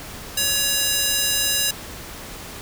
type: tone with high-pass filter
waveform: square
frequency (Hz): 561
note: C#5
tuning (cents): +21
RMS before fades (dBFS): -21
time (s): 0.37-1.71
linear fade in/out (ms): 5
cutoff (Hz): 3800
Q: 0.69
effects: pink hiss -36 dBFS RMS until 2.61 s